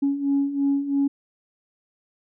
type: beating tone pair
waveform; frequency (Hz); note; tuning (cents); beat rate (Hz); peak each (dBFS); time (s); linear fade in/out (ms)
sine; 277.2 / 280.2; C#4 / C#4; 0 / +19; 3; -25 / -20; 0.02-1.08; 10
effects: tanh soft clip ceiling -14 dBFS